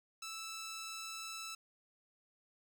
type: tone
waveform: 10% pulse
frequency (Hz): 1318.5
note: E6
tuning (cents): 0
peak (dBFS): -35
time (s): 0.22-1.55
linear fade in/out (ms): 5
effects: none